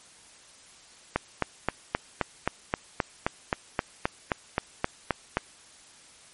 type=click train; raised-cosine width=0.5 ms; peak=-8 dBFS; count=17; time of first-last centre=1.16-5.371 s; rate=3.8 Hz; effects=white hiss -53 dBFS RMS until 6.33 s + MP3 48 kbps